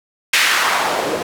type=noise with band-pass filter sweep; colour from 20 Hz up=white; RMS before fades=-17 dBFS; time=0.33-1.23 s; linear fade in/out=5 ms; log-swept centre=2500 to 350 Hz; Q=1.4; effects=none